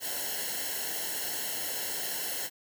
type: noise with comb filter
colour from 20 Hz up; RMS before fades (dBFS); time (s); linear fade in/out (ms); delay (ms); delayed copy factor
white; -34; 0-2.5; 50; 0.83; -0.8
effects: none